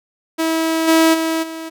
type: tone with level steps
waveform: sawtooth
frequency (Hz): 323.9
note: E4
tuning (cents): -30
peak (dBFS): -12 / -6 / -13 / -23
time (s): 0.38-1.7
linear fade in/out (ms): 20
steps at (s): 0.87 / 1.13 / 1.42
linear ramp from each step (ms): 20
effects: none